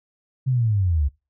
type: linear sweep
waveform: sine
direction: down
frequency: 134.5 to 66.5 Hz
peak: -17 dBFS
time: 0.46-1.09 s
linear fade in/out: 20 ms
effects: noise-tail reverb RT60 0.3 s tail -25 dB re dry